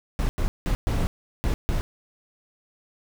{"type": "noise bursts at uneven times", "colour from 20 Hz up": "brown", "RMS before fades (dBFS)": -23, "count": 6, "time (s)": [[0.19, 0.29], [0.38, 0.48], [0.66, 0.75], [0.87, 1.07], [1.44, 1.54], [1.69, 1.81]], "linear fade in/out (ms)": 0, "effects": []}